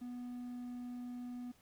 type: tone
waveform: triangle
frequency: 245.5 Hz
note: B3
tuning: 10 cents flat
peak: -40 dBFS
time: 0.01-1.52 s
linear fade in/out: 10 ms
effects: pink hiss -68 dBFS RMS until 1.61 s